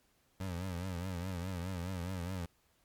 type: tone with vibrato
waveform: 25% pulse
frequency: 90.3 Hz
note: F#2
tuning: 42 cents flat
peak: -33 dBFS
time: 0.4-2.46 s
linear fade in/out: 5 ms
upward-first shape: triangle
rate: 4.8 Hz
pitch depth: 130 cents each way
effects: pink hiss -72 dBFS RMS until 2.84 s + MP3 96 kbps